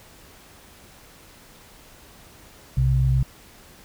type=tone pair together; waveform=sine; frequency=62.21 / 130 Hz; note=B1 / C3; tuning=+13 / -11 cents; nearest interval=octave + minor second; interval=1276 cents; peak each=-21 / -18 dBFS; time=2.77-3.23 s; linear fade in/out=5 ms; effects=pink hiss -49 dBFS RMS until 3.84 s